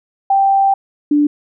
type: tone pair in turn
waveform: sine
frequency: 784 / 293.7 Hz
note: G5 / D4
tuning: 0 / 0 cents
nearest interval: octave + perfect fourth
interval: 1700 cents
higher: first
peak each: -9 dBFS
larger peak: neither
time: 0.3-0.74 / 1.11-1.27 s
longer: first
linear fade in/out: 5 ms
effects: none